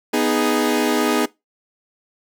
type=chord; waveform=sawtooth; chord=G# minor; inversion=first; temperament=equal; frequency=246.9 / 311.1 / 415.3 Hz; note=B3 / D#4 / G#4; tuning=0 / 0 / 0 cents; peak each=-17 dBFS; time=0.13-1.26 s; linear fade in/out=10 ms; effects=noise-tail reverb RT60 0.2 s tail -21 dB re dry